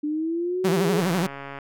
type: linear sweep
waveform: sine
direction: up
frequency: 293.7 to 422.1 Hz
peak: -23 dBFS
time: 0.03-1.01 s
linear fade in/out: 10 ms
type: tone with vibrato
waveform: sawtooth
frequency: 177.6 Hz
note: F3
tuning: 29 cents sharp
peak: -17 dBFS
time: 0.64-1.27 s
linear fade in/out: 10 ms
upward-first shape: sine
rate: 12 Hz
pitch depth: 150 cents each way
type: click train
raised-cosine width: 0.5 ms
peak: -21 dBFS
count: 84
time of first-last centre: 0.99-1.587 s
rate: 139 Hz
effects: none

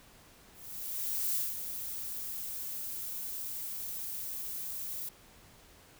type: noise with ADSR envelope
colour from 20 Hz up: violet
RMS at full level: -31 dBFS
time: 0.53-5.09 s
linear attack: 820 ms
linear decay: 190 ms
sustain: -8 dB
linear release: 4 ms
effects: pink hiss -58 dBFS RMS until 5.99 s

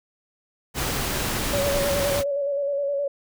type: noise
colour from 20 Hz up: pink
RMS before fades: -26 dBFS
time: 0.74-2.24 s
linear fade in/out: 50 ms
type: tone with vibrato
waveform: sine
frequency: 565 Hz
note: C#5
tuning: 33 cents sharp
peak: -22 dBFS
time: 1.53-3.08 s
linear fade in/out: 5 ms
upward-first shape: square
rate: 9.6 Hz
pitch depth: 29 cents each way
effects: none

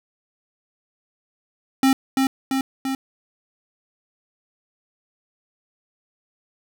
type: tone with echo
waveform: square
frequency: 266.9 Hz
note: C4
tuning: 35 cents sharp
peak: -14 dBFS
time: 1.83-1.93 s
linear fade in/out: 2 ms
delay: 340 ms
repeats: 3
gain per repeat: -3 dB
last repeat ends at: 2.95 s
effects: none

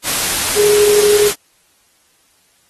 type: tone in noise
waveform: sine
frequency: 415.3 Hz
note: G#4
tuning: in tune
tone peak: -9 dBFS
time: 0.55-1.31 s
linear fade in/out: 50 ms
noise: white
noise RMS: -17 dBFS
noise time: 0.03-1.35 s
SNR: +5 dB
effects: white hiss -56 dBFS RMS until 2.69 s + AAC 32 kbps

